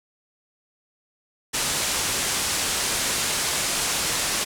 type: low-pass noise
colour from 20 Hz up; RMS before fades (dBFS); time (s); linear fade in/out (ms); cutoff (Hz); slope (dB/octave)
white; -25; 1.53-4.45; 20; 9800; 24
effects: none